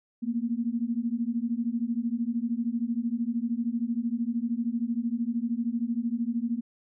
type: beating tone pair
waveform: sine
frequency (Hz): 227.9 / 240.9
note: A#3 / B3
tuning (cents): -39 / -43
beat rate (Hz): 13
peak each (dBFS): -29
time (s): 0.22-6.61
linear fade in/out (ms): 20
effects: none